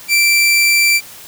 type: tone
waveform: sawtooth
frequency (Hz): 2344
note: D7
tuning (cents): -4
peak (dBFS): -6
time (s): 0.08-1.01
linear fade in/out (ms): 50
effects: white hiss -36 dBFS RMS until 1.27 s